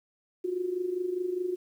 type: tone with amplitude modulation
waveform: sine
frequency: 362 Hz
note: F#4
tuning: 38 cents flat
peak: -25 dBFS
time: 0.44-1.56 s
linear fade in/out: 10 ms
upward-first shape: sine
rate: 24.9 Hz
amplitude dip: 70%
effects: 10-bit